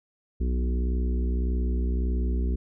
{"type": "harmonic tone with a mistuned harmonic", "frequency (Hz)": 61.7, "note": "B1", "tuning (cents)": -1, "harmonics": [1, 3, 4, 5, 6, 7], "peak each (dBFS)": [-23, -36, -36, -42, -39, -45], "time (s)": [0.4, 2.56], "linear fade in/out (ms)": 10, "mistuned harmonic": 3, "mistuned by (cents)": -18, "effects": []}